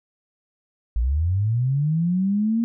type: linear sweep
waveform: sine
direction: up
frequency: 53 to 234.8 Hz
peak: -18 dBFS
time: 0.96-2.64 s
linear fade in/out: 0 ms
effects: none